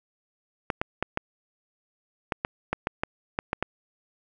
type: clicks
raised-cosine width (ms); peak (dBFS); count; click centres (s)
0.5; -10; 12; 0.702 / 0.815 / 1.026 / 1.174 / 2.322 / 2.449 / 2.73 / 2.871 / 3.035 / 3.389 / 3.531 / 3.626
effects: none